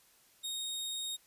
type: tone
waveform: sawtooth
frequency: 3729 Hz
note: A#7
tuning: in tune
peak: -33 dBFS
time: 0.43-1.17 s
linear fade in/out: 20 ms
effects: white hiss -65 dBFS RMS until 1.26 s + resampled to 32000 Hz

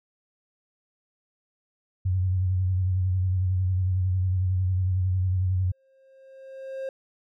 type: tone with vibrato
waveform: sine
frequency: 92.5 Hz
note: F#2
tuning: in tune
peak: -21 dBFS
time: 2.05-5.72 s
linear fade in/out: 10 ms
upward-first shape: sine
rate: 11 Hz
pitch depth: 43 cents each way
type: tone with exponential growth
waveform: triangle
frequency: 533 Hz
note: C5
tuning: 32 cents sharp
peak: -26 dBFS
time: 5.6-6.89 s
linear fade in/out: 2 ms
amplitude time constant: 280 ms
effects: none

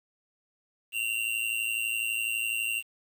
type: tone with amplitude modulation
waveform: square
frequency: 2762 Hz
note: F7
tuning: 20 cents flat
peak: -25 dBFS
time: 0.92-2.83 s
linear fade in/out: 50 ms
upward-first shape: sine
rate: 112 Hz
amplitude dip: 80%
effects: 9-bit

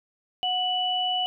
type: tone pair together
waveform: sine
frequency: 733.6 / 2960 Hz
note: F#5 / F#7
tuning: -15 / 0 cents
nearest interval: 2 octaves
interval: 2415 cents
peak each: -27 / -25 dBFS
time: 0.43-1.26 s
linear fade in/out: 0 ms
effects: none

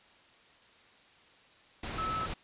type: tone in noise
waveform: sine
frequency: 1302 Hz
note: E6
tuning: 22 cents flat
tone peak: -32 dBFS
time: 1.98-2.26 s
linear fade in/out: 5 ms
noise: pink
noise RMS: -38 dBFS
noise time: 1.83-2.34 s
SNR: +3 dB
effects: white hiss -60 dBFS RMS until 2.43 s + resampled to 8000 Hz

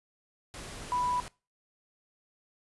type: tone in noise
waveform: sine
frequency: 987.8 Hz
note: B5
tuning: in tune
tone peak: -27 dBFS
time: 0.92-1.2 s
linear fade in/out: 0 ms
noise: pink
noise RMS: -43 dBFS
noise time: 0.54-1.28 s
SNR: +13 dB
effects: noise-tail reverb RT60 0.3 s tail -21 dB re dry + resampled to 24000 Hz

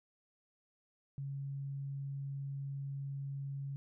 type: tone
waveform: sine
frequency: 138.59 Hz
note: C#3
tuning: in tune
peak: -38 dBFS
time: 1.18-3.76 s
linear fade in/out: 0 ms
effects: none

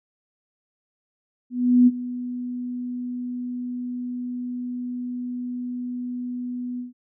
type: tone with ADSR envelope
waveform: sine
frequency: 246.9 Hz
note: B3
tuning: in tune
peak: -10 dBFS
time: 1.5-6.93 s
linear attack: 370 ms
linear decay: 35 ms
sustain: -17 dB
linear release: 140 ms
effects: none

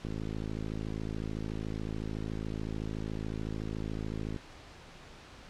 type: click train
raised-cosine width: 3 ms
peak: -24 dBFS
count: 233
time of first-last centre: 0.05-4.362 s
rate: 53.8 Hz
effects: pink hiss -51 dBFS RMS until 5.49 s + low-pass 5000 Hz 12 dB/octave

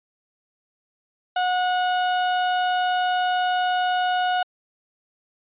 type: tone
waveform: 35% pulse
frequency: 729 Hz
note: F#5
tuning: 26 cents flat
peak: -18 dBFS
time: 1.36-4.43 s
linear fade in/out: 5 ms
effects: resampled to 8000 Hz

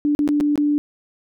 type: tone with dropouts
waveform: sine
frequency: 293.7 Hz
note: D4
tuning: in tune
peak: -15 dBFS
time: 0.05-0.78 s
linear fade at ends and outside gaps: 0 ms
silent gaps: 0.15-0.191 / 0.277-0.289 / 0.402-0.408 / 0.557-0.577 s
effects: none

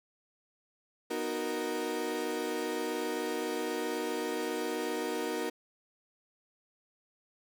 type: chord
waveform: 35% pulse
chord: B major seventh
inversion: none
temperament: equal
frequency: 246.9 / 311.1 / 370 / 466.2 Hz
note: B3 / D#4 / F#4 / A#4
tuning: 0 / 0 / 0 / 0 cents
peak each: -40 / -36 / -36 / -34 dBFS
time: 1.1-5.5 s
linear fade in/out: 10 ms
effects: none

